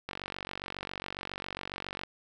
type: click train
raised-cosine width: 0.3 ms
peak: -20 dBFS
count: 93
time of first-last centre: 0.09-2.035 s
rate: 47.3 Hz
effects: none